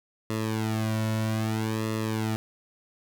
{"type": "tone with flanger", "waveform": "sawtooth", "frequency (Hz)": 110, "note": "A2", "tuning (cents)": 0, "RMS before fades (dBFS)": -28, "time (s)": [0.3, 2.36], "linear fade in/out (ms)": 0, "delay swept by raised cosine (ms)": [1.3, 2.5], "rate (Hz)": 0.62, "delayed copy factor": -0.95, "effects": []}